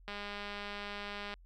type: click train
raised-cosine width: 0.3 ms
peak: -26 dBFS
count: 258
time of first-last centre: 0.08-1.34 s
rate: 204 Hz
effects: added 43 Hz sine -55 dBFS peak until 1.45 s